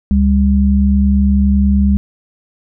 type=tone pair together; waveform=sine; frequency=70.73 / 200.2 Hz; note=C#2 / G3; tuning=+35 / +37 cents; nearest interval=octave + tritone; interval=1802 cents; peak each=-11 dBFS; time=0.11-1.97 s; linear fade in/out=0 ms; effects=none